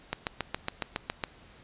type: click train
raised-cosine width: 0.3 ms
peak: -13 dBFS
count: 9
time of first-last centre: 0.13-1.238 s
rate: 7.22 Hz
effects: pink hiss -55 dBFS RMS until 1.63 s + resampled to 8000 Hz